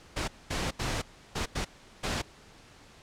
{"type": "noise bursts at uneven times", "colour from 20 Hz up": "pink", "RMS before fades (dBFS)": -31, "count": 6, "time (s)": [[0.16, 0.28], [0.5, 0.71], [0.79, 1.02], [1.35, 1.46], [1.55, 1.65], [2.03, 2.22]], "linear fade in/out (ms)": 10, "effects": ["pink hiss -54 dBFS RMS until 3.02 s", "low-pass 7000 Hz 12 dB/octave"]}